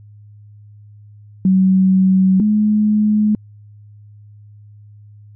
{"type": "tone pair in turn", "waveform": "sine", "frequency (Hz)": [188.7, 211.8], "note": ["F#3", "G#3"], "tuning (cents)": [34, 34], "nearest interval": "major second", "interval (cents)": 200, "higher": "second", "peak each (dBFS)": [-9, -11], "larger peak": "first", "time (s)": [[1.45, 2.4], [2.4, 3.35]], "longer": "neither", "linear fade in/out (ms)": 2, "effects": ["added 104 Hz sine -39 dBFS peak until 5.35 s"]}